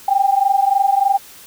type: tone pair together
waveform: sine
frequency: 778.7 / 802 Hz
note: G5 / G5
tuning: -12 / +39 cents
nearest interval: minor second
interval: 51 cents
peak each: -15 dBFS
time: 0.08-1.18 s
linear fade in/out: 5 ms
effects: white hiss -41 dBFS RMS until 1.46 s